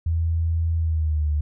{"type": "tone with pitch glide", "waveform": "sine", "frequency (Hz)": [82.41, 74.7], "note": ["E2", "D2"], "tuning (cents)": [0, 30], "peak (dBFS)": -19, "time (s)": [0.06, 1.41], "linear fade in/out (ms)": 5, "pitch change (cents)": -170, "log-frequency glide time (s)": [0.77, 1.28], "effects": []}